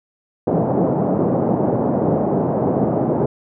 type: band-pass noise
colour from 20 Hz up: pink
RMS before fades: -18 dBFS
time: 0.47-3.26 s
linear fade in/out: 5 ms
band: 140 to 740 Hz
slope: 24 dB/octave
effects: none